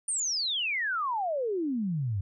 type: exponential sweep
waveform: sine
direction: down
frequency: 9270 to 91.4 Hz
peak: -27 dBFS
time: 0.08-2.21 s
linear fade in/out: 5 ms
effects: none